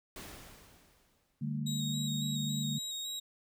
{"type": "noise with exponential decay", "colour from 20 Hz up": "pink", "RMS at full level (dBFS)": -44, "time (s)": [0.16, 1.59], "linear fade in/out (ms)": 2, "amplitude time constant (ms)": 310}
{"type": "chord", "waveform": "sine", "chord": "D suspended fourth", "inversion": "none", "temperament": "equal with one note detuned", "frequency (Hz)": [146.83, 196, 224.2], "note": ["D3", "G3", "A3"], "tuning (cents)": [0, 0, 33], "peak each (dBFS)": [-35, -41, -37], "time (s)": [1.41, 2.79], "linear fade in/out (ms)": 10}
{"type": "tone with vibrato", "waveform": "30% pulse", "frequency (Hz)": 3790, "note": "A#7", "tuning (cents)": 28, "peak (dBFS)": -34, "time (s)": [1.66, 3.2], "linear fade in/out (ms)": 10, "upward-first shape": "square", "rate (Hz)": 3.6, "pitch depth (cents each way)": 16}
{"effects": []}